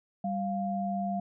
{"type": "tone pair together", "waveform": "sine", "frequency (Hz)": [196.01, 698.5], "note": ["G3", "F5"], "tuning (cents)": [0, 0], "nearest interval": "octave + minor seventh", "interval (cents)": 2200, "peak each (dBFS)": [-31, -32], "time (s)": [0.24, 1.2], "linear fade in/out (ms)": 5, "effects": []}